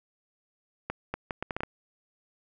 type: accelerating click train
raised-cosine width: 0.5 ms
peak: -16 dBFS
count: 8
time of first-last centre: 0.9-1.634 s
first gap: 240 ms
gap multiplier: 0.7
effects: none